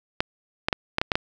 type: clicks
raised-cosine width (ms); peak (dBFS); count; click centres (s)
0.3; -5; 7; 0.205 / 0.685 / 0.728 / 0.984 / 1.015 / 1.118 / 1.155
effects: none